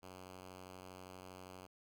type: tone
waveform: 5% pulse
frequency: 92.5 Hz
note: F#2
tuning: in tune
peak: -40 dBFS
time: 0.02-1.67 s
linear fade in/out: 20 ms
effects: none